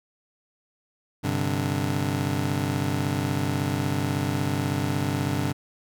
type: chord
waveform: 25% pulse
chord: G suspended fourth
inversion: none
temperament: just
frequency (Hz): 98 / 130.67 / 147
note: G2 / C3 / D3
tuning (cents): 0 / -2 / +2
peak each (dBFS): -25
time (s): 1.23-5.53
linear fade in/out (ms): 20
effects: none